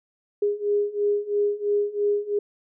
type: beating tone pair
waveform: sine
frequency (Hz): 409.4 / 412.4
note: G#4 / G#4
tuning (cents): -25 / -12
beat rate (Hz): 3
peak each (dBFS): -25 / -23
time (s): 0.42-2.39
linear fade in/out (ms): 5
effects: none

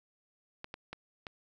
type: clicks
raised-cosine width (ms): 0.3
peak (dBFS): -25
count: 4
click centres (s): 0.644 / 0.741 / 0.93 / 1.268
effects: none

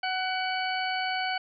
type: harmonic tone with a mistuned harmonic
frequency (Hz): 746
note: F#5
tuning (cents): +14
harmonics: 1 / 2 / 3 / 4 / 6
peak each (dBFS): -30 / -33 / -35 / -36 / -38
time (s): 0.03-1.38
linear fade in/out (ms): 5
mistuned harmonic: 3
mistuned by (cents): +25
effects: none

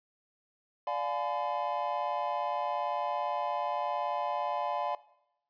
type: chord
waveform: triangle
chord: D diminished seventh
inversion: none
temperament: just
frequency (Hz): 587.3 / 704.8 / 845.8 / 1014.9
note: D5 / F5 / Ab5 / Cb6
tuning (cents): 0 / +16 / +31 / +47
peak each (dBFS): -34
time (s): 0.87-4.95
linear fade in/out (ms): 2
effects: noise-tail reverb RT60 0.8 s tail -18 dB re dry + resampled to 11025 Hz

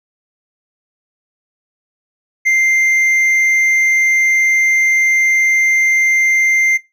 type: tone with hard clipping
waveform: triangle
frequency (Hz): 2093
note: C7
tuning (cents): 0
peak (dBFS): -11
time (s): 2.45-6.78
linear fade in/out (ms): 20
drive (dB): 7
effects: noise-tail reverb RT60 0.2 s tail -17 dB re dry

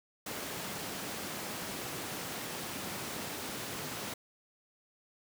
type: high-pass noise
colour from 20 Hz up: pink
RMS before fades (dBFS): -40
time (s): 0.26-4.14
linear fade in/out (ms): 5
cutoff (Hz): 150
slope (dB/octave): 12
effects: none

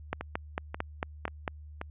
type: two click trains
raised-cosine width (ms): 0.5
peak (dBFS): -20 / -15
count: 4 / 7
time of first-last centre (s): 0.21-1.814 / 0.13-1.478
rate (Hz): 1.87 / 4.45
effects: added 75 Hz sine -44 dBFS peak until 1.9 s + resampled to 8000 Hz

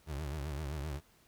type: tone with vibrato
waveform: 30% pulse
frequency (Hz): 73.42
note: D2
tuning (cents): 0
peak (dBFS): -34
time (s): 0.06-1.01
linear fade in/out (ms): 50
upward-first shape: triangle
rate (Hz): 7.7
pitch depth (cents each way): 180
effects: pink hiss -66 dBFS RMS until 1.27 s

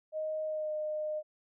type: tone with pitch glide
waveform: sine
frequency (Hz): 623 to 611.9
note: D#5 to D#5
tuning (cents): +2 to -29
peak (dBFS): -32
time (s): 0.12-1.23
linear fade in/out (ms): 50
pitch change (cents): -31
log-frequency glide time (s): 0.45-0.73
effects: none

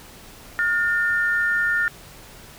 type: tone pair together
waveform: sine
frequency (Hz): 1425.1 / 1800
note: F6 / A6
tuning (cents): +35 / +39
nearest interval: major third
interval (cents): 404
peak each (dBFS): -21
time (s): 0.59-1.88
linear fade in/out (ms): 0
effects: pink hiss -44 dBFS RMS until 2.58 s

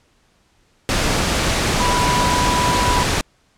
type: tone in noise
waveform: sine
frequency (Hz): 984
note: B5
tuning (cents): -7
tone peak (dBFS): -18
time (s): 1.8-3.03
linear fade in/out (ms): 0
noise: pink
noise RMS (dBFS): -18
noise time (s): 0.89-3.21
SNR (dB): -3
effects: pink hiss -59 dBFS RMS until 3.57 s + low-pass 8000 Hz 12 dB/octave

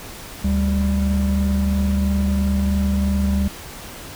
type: tone pair together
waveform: triangle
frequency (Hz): 73.42 / 197.26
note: D2 / G3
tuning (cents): 0 / +11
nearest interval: octave + perfect fourth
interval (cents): 1711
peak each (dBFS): -17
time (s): 0.44-3.48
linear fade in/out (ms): 5
effects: pink hiss -36 dBFS RMS until 4.15 s

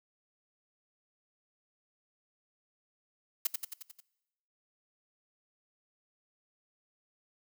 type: noise with echo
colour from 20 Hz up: blue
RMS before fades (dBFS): -28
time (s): 3.45-3.47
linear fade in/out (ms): 5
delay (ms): 89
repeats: 6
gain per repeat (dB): -4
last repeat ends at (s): 4.004
effects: noise-tail reverb RT60 1.0 s tail -22 dB re dry

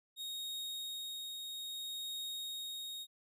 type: tone with tremolo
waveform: 40% pulse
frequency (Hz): 3737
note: A#7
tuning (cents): +4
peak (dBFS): -38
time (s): 0.16-3.07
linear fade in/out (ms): 50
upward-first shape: triangle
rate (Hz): 0.61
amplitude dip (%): 30
effects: none

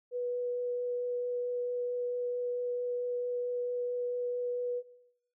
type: tone with vibrato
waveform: sine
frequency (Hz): 490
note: B4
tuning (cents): -14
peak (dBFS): -31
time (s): 0.11-4.83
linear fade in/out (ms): 50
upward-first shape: triangle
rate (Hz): 4.5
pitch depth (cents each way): 8
effects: noise-tail reverb RT60 0.9 s tail -18 dB re dry

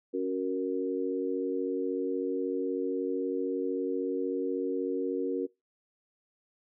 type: chord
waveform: sine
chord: F# major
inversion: second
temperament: equal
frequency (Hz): 277.2 / 370 / 466.2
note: C#4 / F#4 / A#4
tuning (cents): 0 / 0 / 0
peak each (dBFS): -33 / -32 / -32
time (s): 0.13-5.47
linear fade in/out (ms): 20
effects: noise-tail reverb RT60 0.2 s tail -21 dB re dry

